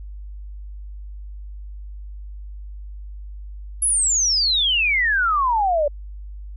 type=exponential sweep; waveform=sine; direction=down; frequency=11030 to 564 Hz; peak=-16 dBFS; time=3.82-5.88 s; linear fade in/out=5 ms; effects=added 50 Hz sine -32 dBFS peak until 6.56 s